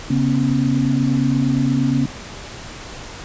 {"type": "tone cluster", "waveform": "sine", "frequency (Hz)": [137.5, 243, 271.5], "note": ["C#3", "B3", "C#4"], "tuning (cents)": [-14, -28, -36], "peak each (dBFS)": -19, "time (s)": [0.1, 2.06], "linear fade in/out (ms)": 5, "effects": ["pink hiss -34 dBFS RMS until 3.24 s", "resampled to 16000 Hz"]}